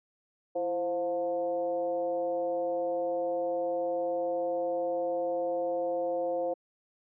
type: tone with frequency modulation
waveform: sine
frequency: 523.3 Hz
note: C5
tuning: in tune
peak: -27 dBFS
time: 0.55-6.54 s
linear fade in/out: 10 ms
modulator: 187 Hz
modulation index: 0.85
effects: high-pass 300 Hz 12 dB/octave